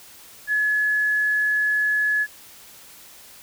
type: tone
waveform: sine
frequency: 1702 Hz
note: G#6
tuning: 42 cents sharp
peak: -18 dBFS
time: 0.47-2.27 s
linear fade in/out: 50 ms
effects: white hiss -46 dBFS RMS until 3.42 s